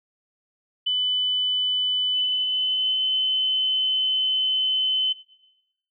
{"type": "tone with pitch glide", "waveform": "sine", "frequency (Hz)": [3000, 3045], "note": ["F#7", "F#7"], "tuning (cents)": [23, 49], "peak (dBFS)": -20, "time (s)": [0.86, 5.13], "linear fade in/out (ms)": 10, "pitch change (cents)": 26, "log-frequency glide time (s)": [2.11, 3], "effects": ["noise-tail reverb RT60 0.9 s tail -17 dB re dry"]}